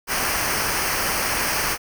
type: noise with comb filter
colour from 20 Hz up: pink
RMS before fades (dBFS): -23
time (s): 0.07-1.78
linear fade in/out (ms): 50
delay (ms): 0.27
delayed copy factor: -0.7
effects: none